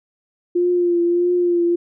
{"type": "tone with vibrato", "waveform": "sine", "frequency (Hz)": 349.6, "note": "F4", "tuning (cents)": 2, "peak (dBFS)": -14, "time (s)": [0.55, 1.76], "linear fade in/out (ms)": 10, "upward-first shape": "triangle", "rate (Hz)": 1.6, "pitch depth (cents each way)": 35, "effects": []}